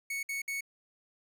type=tone bursts; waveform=45% pulse; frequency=2217 Hz; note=C#7; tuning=in tune; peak=-33 dBFS; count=3; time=0.1-0.608 s; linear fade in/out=5 ms; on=130 ms; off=59 ms; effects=none